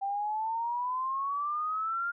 sine exponential sweep, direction up, 782 to 1413 Hz, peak -29 dBFS, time 0.01-2.12 s, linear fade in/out 20 ms, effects none

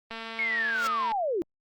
click train, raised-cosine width 0.3 ms, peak -22 dBFS, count 229, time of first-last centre 0.11-1.119 s, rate 226 Hz
sine linear sweep, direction down, 2209 to 314.5 Hz, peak -25 dBFS, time 0.39-1.42 s, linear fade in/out 0 ms
5% pulse tone with exponential growth, 548 Hz, C#5, 20 cents flat, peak -19 dBFS, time 0.66-0.87 s, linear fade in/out 0 ms, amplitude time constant 45 ms
effects Opus 24 kbps

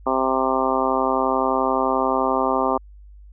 harmonic tone, 131.5 Hz, C3, 9 cents sharp, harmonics 2 / 3 / 4 / 5 / 6 / 7 / 8 / 9, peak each -26 / -26 / -26 / -26 / -26 / -26 / -26 / -26 dBFS, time 0.06-2.78 s, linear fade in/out 10 ms, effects added 50 Hz sine -41 dBFS peak until 3.32 s

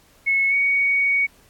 sine tone with pitch glide, 2192 to 2238 Hz, C#7 to C#7, -20 to +16 cents, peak -16 dBFS, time 0.26-1.27 s, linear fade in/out 20 ms, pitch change +36 cents, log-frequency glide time 0.49-0.54 s, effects pink hiss -55 dBFS RMS until 1.49 s + AAC 64 kbps

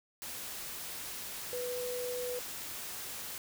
sine tone in noise, 493.9 Hz, B4, in tune, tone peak -35 dBFS, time 1.53-2.39 s, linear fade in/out 0 ms, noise white, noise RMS -42 dBFS, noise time 0.22-3.38 s, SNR +4 dB, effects none

